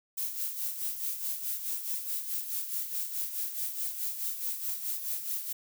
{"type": "noise with tremolo", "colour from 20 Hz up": "violet", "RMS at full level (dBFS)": -32, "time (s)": [0.17, 5.53], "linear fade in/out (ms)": 10, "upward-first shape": "sine", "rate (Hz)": 4.7, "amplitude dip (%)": 60, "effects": []}